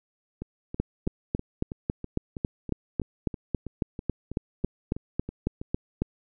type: two click trains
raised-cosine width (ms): 3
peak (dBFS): -21 / -12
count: 17 / 20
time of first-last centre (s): 0.42-5.615 / 0.8-6.02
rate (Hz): 3.08 / 3.64
effects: none